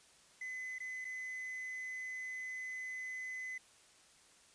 triangle tone with dropouts, 2025 Hz, B6, 43 cents sharp, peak -39 dBFS, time 0.41-3.58 s, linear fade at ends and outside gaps 5 ms, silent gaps 0.785-0.802 / 1.046-1.05 s, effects white hiss -64 dBFS RMS until 4.54 s + resampled to 22050 Hz

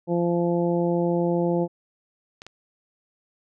harmonic tone, 172.5 Hz, F3, 21 cents flat, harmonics 1 / 2 / 3 / 4 / 5, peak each -24 / -24 / -26 / -33 / -34 dBFS, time 0.07-1.68 s, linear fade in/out 50 ms
clicks, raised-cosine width 0.2 ms, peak -23 dBFS, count 2, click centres 2.419 / 2.466 s
effects none

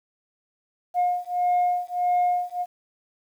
sine beating tone pair, 714 / 715.6 Hz, F5 / F5, +38 / +42 cents, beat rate 1.6 Hz, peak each -22 dBFS, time 0.94-2.66 s, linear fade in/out 50 ms, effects tanh soft clip ceiling -16 dBFS + 9-bit

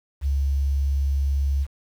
sine tone with quantisation, 69.3 Hz, C#2, in tune, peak -19 dBFS, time 0.21-1.67 s, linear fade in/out 50 ms, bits 8, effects none

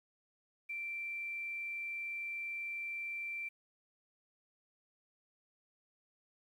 sine tone with quantisation, 2349 Hz, D7, in tune, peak -38 dBFS, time 0.69-3.49 s, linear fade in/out 10 ms, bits 11, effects none

